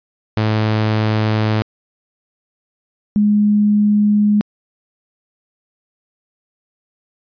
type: tone pair in turn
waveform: sawtooth / sine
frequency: 108.5 / 208.2 Hz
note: A2 / G#3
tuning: -24 / +5 cents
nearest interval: major seventh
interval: 1129 cents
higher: second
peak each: -10 dBFS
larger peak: neither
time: 0.37-1.62 / 3.16-4.41 s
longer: neither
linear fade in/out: 0 ms
effects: resampled to 11025 Hz